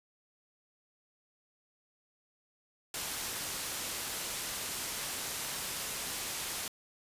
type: low-pass noise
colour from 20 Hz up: white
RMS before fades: -38 dBFS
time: 2.94-6.68 s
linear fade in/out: 2 ms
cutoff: 12000 Hz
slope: 12 dB/octave
effects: resampled to 32000 Hz